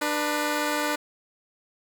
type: tone pair together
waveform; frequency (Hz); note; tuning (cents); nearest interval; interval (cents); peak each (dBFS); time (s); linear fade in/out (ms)
10% pulse; 297.6 / 490; D4 / B4; +23 / -14; major sixth; 863; -17 / -22; 0.01-0.96; 10
effects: none